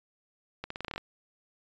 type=accelerating click train; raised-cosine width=0.3 ms; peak=-20 dBFS; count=10; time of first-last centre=0.64-0.98 s; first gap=64 ms; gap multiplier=0.86; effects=resampled to 16000 Hz